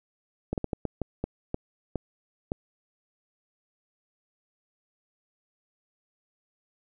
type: slowing click train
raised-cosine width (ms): 2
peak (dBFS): -15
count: 10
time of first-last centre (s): 0.53-2.519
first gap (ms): 48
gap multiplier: 1.36
effects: none